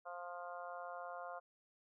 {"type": "harmonic tone", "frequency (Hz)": 175.7, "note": "F3", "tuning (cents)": 11, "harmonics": [3, 4, 5, 6, 7, 8], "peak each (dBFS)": [-51, -48, -58, -52, -54, -54], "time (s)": [0.05, 1.4], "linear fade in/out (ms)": 20, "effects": []}